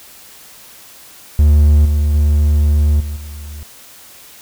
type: tone with level steps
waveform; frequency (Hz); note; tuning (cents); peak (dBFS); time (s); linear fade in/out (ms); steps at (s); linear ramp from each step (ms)
triangle; 74.3; D2; +21; -4 / -9 / -7 / -18 / -25; 1.39-3.63; 0; 1.85 / 2.14 / 3 / 3.16; 5
effects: white hiss -40 dBFS RMS until 4.41 s